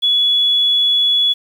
sine tone, 3395 Hz, G#7, 37 cents sharp, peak -11 dBFS, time 0.02-1.34 s, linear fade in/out 20 ms, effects 7-bit

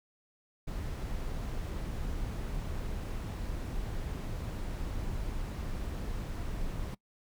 brown noise, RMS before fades -36 dBFS, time 0.67-6.95 s, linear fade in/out 10 ms, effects noise-tail reverb RT60 0.1 s tail -23 dB re dry

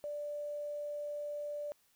sine tone with quantisation, 587.3 Hz, D5, in tune, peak -37 dBFS, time 0.04-1.72 s, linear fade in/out 0 ms, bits 11, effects white hiss -71 dBFS RMS until 1.95 s

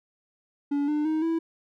triangle tone with pitch steps, 285.8 / 299.3 / 313.5 / 328.3 Hz, D4 / D4 / D#4 / E4, -47 / +33 / +13 / -7 cents, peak -21 dBFS, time 0.71-1.39 s, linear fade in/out 10 ms, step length 170 ms, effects none

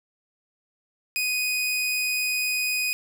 sawtooth tone, 2492 Hz, D#7, 2 cents sharp, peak -20 dBFS, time 1.16-2.93 s, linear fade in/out 0 ms, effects none

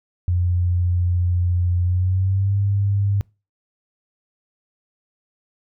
sine tone with pitch glide, 88.6 to 100.03 Hz, F2 to G2, +25 to +36 cents, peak -16 dBFS, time 0.28-3.21 s, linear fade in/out 0 ms, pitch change +211 cents, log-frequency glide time 1.82-2.57 s, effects noise-tail reverb RT60 0.3 s tail -26 dB re dry

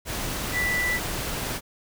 sine tone in noise, 1975.5 Hz, B6, in tune, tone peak -23 dBFS, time 0.52-1 s, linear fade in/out 50 ms, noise pink, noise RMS -30 dBFS, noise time 0.05-1.61 s, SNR +4 dB, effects none

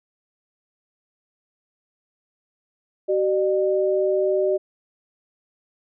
sine tone pair together, 380.5 / 604 Hz, F#4 / D5, +48 / +48 cents, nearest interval minor sixth, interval 800 cents, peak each -20 / -21 dBFS, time 3.08-4.58 s, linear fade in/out 20 ms, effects none

